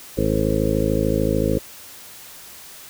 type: harmonic tone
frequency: 53.5 Hz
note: A1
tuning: 48 cents flat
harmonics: 1 / 2 / 3 / 4 / 5 / 6 / 8 / 9 / 10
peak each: -26 / -26 / -26 / -26 / -26 / -26 / -26 / -26 / -26 dBFS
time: 0.17-1.59 s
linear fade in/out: 10 ms
effects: white hiss -41 dBFS RMS until 2.89 s